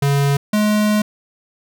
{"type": "tone pair in turn", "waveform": "square", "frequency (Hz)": [140.8, 211], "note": ["C#3", "G#3"], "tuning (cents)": [27, 28], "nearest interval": "perfect fifth", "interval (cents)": 701, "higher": "second", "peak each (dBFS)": -14, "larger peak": "neither", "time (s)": [[0.02, 0.37], [0.53, 1.02]], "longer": "second", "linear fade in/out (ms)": 5, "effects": []}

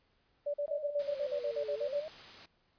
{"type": "tone bursts", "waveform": "sine", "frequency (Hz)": 580, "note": "D5", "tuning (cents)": -22, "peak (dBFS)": -31, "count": 13, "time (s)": [0.46, 2.004], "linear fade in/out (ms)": 10, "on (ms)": 80, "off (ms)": 42}
{"type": "linear two-way sweep", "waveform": "sine", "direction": "down then up", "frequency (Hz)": [640, 417.2, 640], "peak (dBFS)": -39, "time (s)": [0.68, 2.08], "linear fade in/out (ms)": 0, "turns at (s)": 1.74}
{"type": "noise", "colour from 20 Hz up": "white", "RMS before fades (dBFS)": -50, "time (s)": [0.99, 2.46], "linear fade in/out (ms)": 5}
{"effects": ["pink hiss -73 dBFS RMS until 2.78 s", "resampled to 11025 Hz"]}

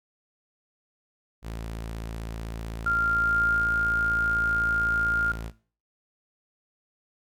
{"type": "tone", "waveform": "sawtooth", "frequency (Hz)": 55.8, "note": "A1", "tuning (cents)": 25, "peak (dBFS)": -29, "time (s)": [1.42, 5.52], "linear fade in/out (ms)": 50}
{"type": "tone with pitch glide", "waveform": "sine", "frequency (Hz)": [1392, 1407.4], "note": ["F6", "F6"], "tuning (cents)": [-6, 13], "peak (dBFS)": -21, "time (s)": [2.86, 5.32], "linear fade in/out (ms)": 5, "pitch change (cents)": 19, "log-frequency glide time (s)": [3.06, 3.68]}
{"effects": ["noise-tail reverb RT60 0.4 s tail -17 dB re dry", "MP3 96 kbps"]}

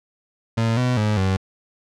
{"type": "tone with pitch steps", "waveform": "30% pulse", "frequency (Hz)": [113.8, 125.2, 106.3, 95.2], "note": ["A#2", "B2", "G#2", "F#2"], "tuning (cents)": [-41, 24, 41, 50], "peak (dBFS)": -15, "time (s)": [0.57, 1.37], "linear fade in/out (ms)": 10, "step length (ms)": 200, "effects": ["low-pass 6000 Hz 12 dB/octave"]}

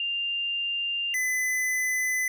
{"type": "tone pair in turn", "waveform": ["sine", "square"], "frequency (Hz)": [2794, 2014], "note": ["F7", "B6"], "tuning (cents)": [0, 33], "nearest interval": "tritone", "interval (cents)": 567, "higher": "first", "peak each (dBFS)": [-26, -25], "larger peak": "second", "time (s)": [[0, 1.14], [1.14, 2.28]], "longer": "neither", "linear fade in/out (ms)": 2, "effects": []}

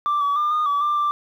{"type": "tone with pitch steps", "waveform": "sine", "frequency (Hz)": [1176, 1141, 1200, 1223, 1146, 1186, 1178], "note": ["D6", "C#6", "D6", "D#6", "D6", "D6", "D6"], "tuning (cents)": [2, 50, 37, -30, -43, 17, 5], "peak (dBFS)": -16, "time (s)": [0.06, 1.11], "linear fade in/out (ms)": 0, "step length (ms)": 150, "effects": ["tanh soft clip ceiling -16 dBFS", "9-bit"]}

